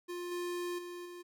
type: tone with level steps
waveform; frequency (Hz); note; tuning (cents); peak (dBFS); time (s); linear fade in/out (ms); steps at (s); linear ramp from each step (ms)
square; 352.2; F4; +15; -39 / -36 / -43 / -46; 0.08-1.23; 20; 0.31 / 0.78 / 1.05; 10
effects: none